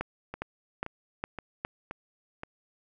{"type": "two click trains", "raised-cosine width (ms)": 0.5, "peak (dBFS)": [-16, -22], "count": [5, 5], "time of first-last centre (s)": [[0.01, 1.649], [0.34, 2.434]], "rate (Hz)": [2.44, 1.91], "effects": []}